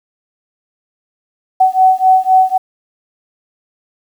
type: beating tone pair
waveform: sine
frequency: 750 / 753.9 Hz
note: F#5 / F#5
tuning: +23 / +32 cents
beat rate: 3.9 Hz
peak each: -10 dBFS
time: 1.6-2.58 s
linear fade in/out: 10 ms
effects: 7-bit